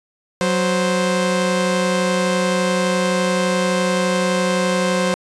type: tone pair together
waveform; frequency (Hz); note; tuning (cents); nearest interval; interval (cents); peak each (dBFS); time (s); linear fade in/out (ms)
sawtooth; 184.91 / 523; F#3 / C5; -1 / -1; octave + tritone; 1800; -15; 0.41-5.14; 0
effects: resampled to 22050 Hz